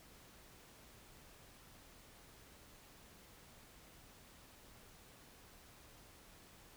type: silence
effects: pink hiss -61 dBFS RMS until 6.76 s